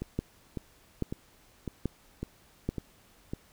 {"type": "two click trains", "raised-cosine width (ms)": 3, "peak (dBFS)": [-16, -21], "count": [4, 7], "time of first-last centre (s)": [[0.19, 2.69], [0.02, 3.335]], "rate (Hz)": [1.2, 1.81], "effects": ["pink hiss -61 dBFS RMS until 3.52 s"]}